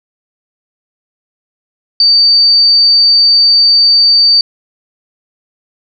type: tone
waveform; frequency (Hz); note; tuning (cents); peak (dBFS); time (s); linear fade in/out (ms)
sine; 4606; D8; -34; -4; 2-4.41; 2
effects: none